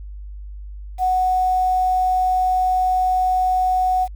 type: tone with quantisation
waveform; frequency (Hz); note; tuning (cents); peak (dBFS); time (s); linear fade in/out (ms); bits
sine; 740; F#5; 0; -15; 0.98-4.08; 50; 7
effects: added 50 Hz sine -31 dBFS peak until 4.15 s